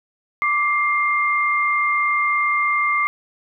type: tone pair together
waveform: sine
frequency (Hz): 1172 / 2109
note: D6 / C7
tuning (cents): -4 / +13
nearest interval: minor seventh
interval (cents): 1017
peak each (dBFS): -19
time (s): 0.42-3.07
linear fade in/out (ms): 0
effects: none